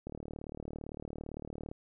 click train, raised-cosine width 2 ms, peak -28 dBFS, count 63, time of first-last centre 0.07-1.715 s, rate 37.7 Hz, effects none

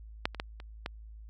clicks, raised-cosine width 0.3 ms, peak -11 / -26 / -16 / -30 / -18 dBFS, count 5, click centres 0.255 / 0.347 / 0.399 / 0.601 / 0.861 s, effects added 54 Hz sine -45 dBFS peak until 1.29 s

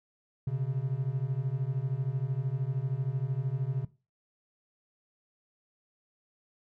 triangle beating tone pair, 126 / 139 Hz, B2 / C#3, +35 / +5 cents, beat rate 13 Hz, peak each -30 / -29 dBFS, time 0.47-3.85 s, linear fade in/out 5 ms, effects noise-tail reverb RT60 0.3 s tail -18 dB re dry

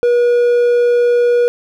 triangle tone, 481.9 Hz, B4, 43 cents flat, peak -7 dBFS, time 0.03-1.48 s, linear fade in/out 0 ms, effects none

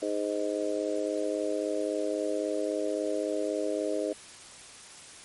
harmonic tone, 103.7 Hz, G#2, 2 cents flat, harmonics 3 / 4 / 5 / 6, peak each -33 / -33 / -33 / -33 dBFS, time 0.02-4.13 s, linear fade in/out 5 ms, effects white hiss -48 dBFS RMS until 5.24 s + MP3 48 kbps

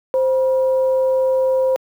sine tone with frequency modulation, 523 Hz, C5, 1 cent flat, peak -13 dBFS, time 0.14-1.76 s, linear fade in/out 0 ms, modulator 443 Hz, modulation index 0.31, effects high-pass 300 Hz 12 dB/octave + 8-bit

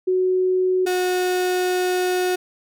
sine / 35% pulse tone pair in turn, 370 / 364.3 Hz, F#4 / F#4, 0 / -27 cents, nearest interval unison, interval 27 cents, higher first, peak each -16 / -17 dBFS, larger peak first, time 0.07-0.86 / 0.86-2.36 s, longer second, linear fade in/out 10 ms, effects none

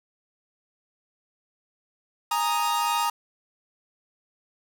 45% pulse chord, Ab suspended second, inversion none, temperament equal, 830.6 / 932.3 / 1244.5 Hz, Ab5 / Bb5 / Eb6, 0 / 0 / 0 cents, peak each -30 / -25 / -28 dBFS, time 2.31-3.1 s, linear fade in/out 5 ms, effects none

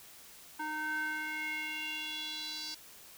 square tone with band-pass filter sweep, 308.1 Hz, D#4, 17 cents flat, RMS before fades -38 dBFS, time 0.59-2.75 s, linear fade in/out 10 ms, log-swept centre 1200 to 4800 Hz, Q 4.7, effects white hiss -54 dBFS RMS until 3.17 s

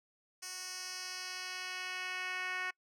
10% pulse tone with band-pass filter sweep, 368 Hz, F#4, 9 cents flat, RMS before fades -41 dBFS, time 0.42-2.71 s, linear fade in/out 10 ms, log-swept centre 7000 to 2000 Hz, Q 1.5, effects noise-tail reverb RT60 0.1 s tail -25 dB re dry

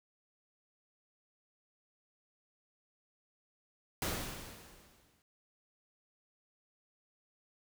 pink noise with exponential decay, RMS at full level -34 dBFS, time 4.02-5.22 s, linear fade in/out 1 ms, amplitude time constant 260 ms, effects none

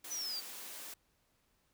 white high-pass noise, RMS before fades -47 dBFS, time 0.04-0.94 s, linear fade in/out 5 ms, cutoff 220 Hz, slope 24 dB/octave
sine exponential sweep, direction down, 6090 to 4561 Hz, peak -37 dBFS, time 0.1-0.41 s, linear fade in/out 20 ms
effects pink hiss -75 dBFS RMS until 1.73 s

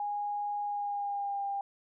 sine tone with pitch glide, 823 to 798.6 Hz, G#5 to G5, -16 to +32 cents, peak -31 dBFS, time 0-1.61 s, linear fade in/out 2 ms, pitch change -52 cents, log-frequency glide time 0.63-1.45 s, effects none

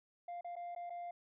sine tone with dropouts, 698.5 Hz, F5, in tune, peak -39 dBFS, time 0.28-1.11 s, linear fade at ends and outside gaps 5 ms, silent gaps 0.41-0.445 / 0.556-0.564 / 0.75-0.761 / 0.897-0.903 s, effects tanh soft clip ceiling -41 dBFS

